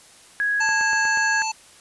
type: tone with pitch glide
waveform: sine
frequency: 1661.2 to 1648.8 Hz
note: G#6 to G#6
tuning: 0 to -13 cents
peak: -19 dBFS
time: 0.4-1.42 s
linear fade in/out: 0 ms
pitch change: -13 cents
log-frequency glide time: 0.57-0.76 s
type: harmonic tone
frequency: 880 Hz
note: A5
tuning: in tune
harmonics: 1 / 3 / 5 / 7 / 8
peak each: -25 / -30 / -32 / -33 / -34 dBFS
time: 0.6-1.52 s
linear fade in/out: 10 ms
type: click train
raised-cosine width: 0.5 ms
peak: -20 dBFS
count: 5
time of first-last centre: 0.69-1.174 s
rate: 8.27 Hz
effects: white hiss -49 dBFS RMS until 1.8 s + resampled to 24000 Hz